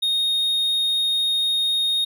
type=tone; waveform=triangle; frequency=3713 Hz; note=A#7; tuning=8 cents flat; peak=-17 dBFS; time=0.02-2.05 s; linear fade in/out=10 ms; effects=none